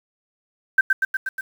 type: tone with echo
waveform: sine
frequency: 1557 Hz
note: G6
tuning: 12 cents flat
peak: -10 dBFS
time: 0.78-0.81 s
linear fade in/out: 5 ms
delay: 120 ms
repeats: 5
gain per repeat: -3 dB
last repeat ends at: 1.41 s
effects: 7-bit